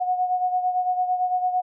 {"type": "beating tone pair", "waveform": "sine", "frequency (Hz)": [729, 737.9], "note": ["F#5", "F#5"], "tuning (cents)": [-26, -5], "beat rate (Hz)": 8.9, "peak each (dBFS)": [-21, -28], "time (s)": [0, 1.62], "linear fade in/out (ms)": 20, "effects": []}